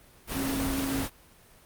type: tone in noise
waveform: sine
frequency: 271.2 Hz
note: C#4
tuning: 38 cents flat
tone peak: -29 dBFS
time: 0.32-1.06 s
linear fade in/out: 50 ms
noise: pink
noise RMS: -32 dBFS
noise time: 0.27-1.1 s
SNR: 0 dB
effects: pink hiss -56 dBFS RMS until 1.65 s + Opus 32 kbps